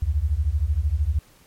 sine beating tone pair, 67.9 / 80.9 Hz, C#2 / E2, -35 / -32 cents, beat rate 13 Hz, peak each -22 dBFS, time 0.02-1.19 s, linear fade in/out 5 ms, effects pink hiss -55 dBFS RMS until 1.46 s + MP3 64 kbps

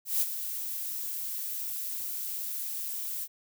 violet noise with ADSR envelope, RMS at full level -25 dBFS, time 0.05-3.28 s, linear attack 160 ms, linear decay 37 ms, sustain -10 dB, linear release 50 ms, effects none

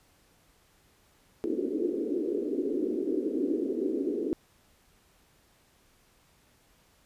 pink band-pass noise, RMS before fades -30 dBFS, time 1.44-4.33 s, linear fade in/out 0 ms, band 270 to 430 Hz, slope 48 dB/octave, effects pink hiss -64 dBFS RMS until 7.05 s + resampled to 32000 Hz

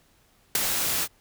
white noise with ADSR envelope, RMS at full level -19 dBFS, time 0.55-1.08 s, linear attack 3 ms, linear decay 13 ms, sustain -7 dB, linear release 52 ms, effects pink hiss -62 dBFS RMS until 1.2 s

